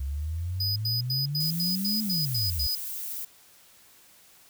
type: exponential two-way sweep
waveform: sine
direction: up then down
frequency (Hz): 66.3 to 220 to 66.3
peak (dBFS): -28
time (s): 0-2.67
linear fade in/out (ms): 5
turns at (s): 2.02
type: tone bursts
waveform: square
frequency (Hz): 4978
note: D#8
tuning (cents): 0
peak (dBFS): -27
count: 9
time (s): 0.6-2.752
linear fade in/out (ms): 5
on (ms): 160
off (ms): 89
type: noise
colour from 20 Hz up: violet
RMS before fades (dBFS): -35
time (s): 1.4-3.25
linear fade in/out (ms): 5
effects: white hiss -56 dBFS RMS until 4.49 s